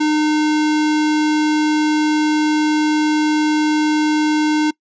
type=tone; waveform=square; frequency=304.8 Hz; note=D#4; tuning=36 cents flat; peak=-14 dBFS; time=0-4.71 s; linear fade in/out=10 ms; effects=noise-tail reverb RT60 0.1 s tail -23 dB re dry + resampled to 16000 Hz